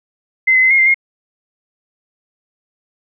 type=tone with pitch steps; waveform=sine; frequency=2063 / 2037 / 2055 / 2147 / 2088 / 2141 Hz; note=C7 / C7 / C7 / C7 / C7 / C7; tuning=-25 / -47 / -32 / +44 / -4 / +39 cents; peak=-8 dBFS; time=0.47-0.944 s; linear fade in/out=10 ms; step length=79 ms; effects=none